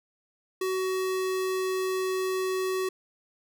square tone, 375.2 Hz, F#4, 24 cents sharp, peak -27 dBFS, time 0.61-2.89 s, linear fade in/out 5 ms, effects none

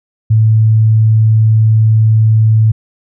sine tone, 110 Hz, A2, in tune, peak -5 dBFS, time 0.3-2.72 s, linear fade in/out 10 ms, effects none

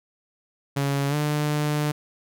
sawtooth tone with pitch glide, 140 to 149.18 Hz, C#3 to D3, +18 to +27 cents, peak -18 dBFS, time 0.76-1.92 s, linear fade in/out 10 ms, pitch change +109 cents, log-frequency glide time 1.09-1.15 s, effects none

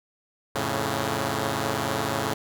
5% pulse chord, F augmented, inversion none, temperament equal, 87.31 / 110 / 138.59 Hz, F2 / A2 / C#3, 0 / 0 / 0 cents, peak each -22 / -17 / -17 dBFS, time 0.55-2.34 s, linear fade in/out 5 ms, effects none

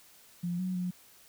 sine tone with pitch steps, 174.8 / 184.6 / 180.2 Hz, F3 / F#3 / F#3, +2 / -4 / -45 cents, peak -30 dBFS, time 0.43-0.91 s, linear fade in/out 10 ms, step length 160 ms, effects white hiss -58 dBFS RMS until 1.28 s

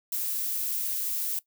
violet noise, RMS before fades -30 dBFS, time 0.12-1.39 s, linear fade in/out 2 ms, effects noise-tail reverb RT60 0.1 s tail -19 dB re dry

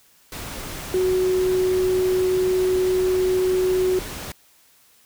sine tone in noise, 370 Hz, F#4, in tune, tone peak -17 dBFS, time 0.94-3.99 s, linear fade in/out 2 ms, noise pink, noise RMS -33 dBFS, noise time 0.32-4.32 s, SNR +13 dB, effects white hiss -56 dBFS RMS until 5.05 s

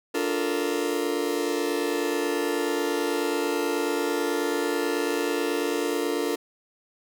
40% pulse chord, Bb major seventh, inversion first, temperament just, 291.4 / 349.6 / 437 / 466.2 Hz, D4 / F4 / A4 / Bb4, -13 / +2 / -12 / 0 cents, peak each -29 / -29 / -29 / -29 dBFS, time 0.14-6.36 s, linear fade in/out 10 ms, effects none

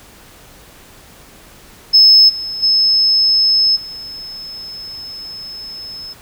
sine tone with level steps, 5200 Hz, E8, 24 cents flat, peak -3 / -21 / -9 / -27 dBFS, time 1.93-6.14 s, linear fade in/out 20 ms, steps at 2.28 / 2.62 / 3.75 s, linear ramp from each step 20 ms, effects tanh soft clip ceiling 0 dBFS + pink hiss -42 dBFS RMS until 6.21 s

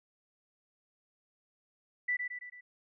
sine tone with echo, 1975.5 Hz, B6, in tune, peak -28 dBFS, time 2.08-2.17 s, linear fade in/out 10 ms, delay 110 ms, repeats 4, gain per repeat -5 dB, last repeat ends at 2.61 s, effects none

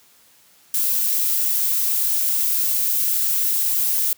violet noise, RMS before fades -20 dBFS, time 0.74-4.13 s, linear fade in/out 2 ms, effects white hiss -54 dBFS RMS until 4.17 s + high-pass 60 Hz 12 dB/octave

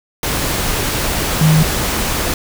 sine tone in noise, 156.6 Hz, D#3, 11 cents sharp, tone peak -8 dBFS, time 1.41-1.63 s, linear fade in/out 2 ms, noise pink, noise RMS -18 dBFS, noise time 0.23-2.34 s, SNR +7 dB, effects none

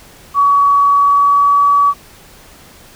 sine tone with pitch glide, 1131 to 1140.2 Hz, C#6 to C#6, +34 to +48 cents, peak -7 dBFS, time 0.34-1.94 s, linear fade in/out 50 ms, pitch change +14 cents, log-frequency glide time 0.74-1.65 s, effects pink hiss -41 dBFS RMS until 2.95 s

